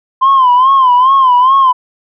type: tone with vibrato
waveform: sine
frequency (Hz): 1034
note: C6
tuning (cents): -21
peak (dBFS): -3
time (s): 0.21-1.73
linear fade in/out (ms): 20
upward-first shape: sine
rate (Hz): 2.4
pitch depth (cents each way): 100
effects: tanh soft clip ceiling -2 dBFS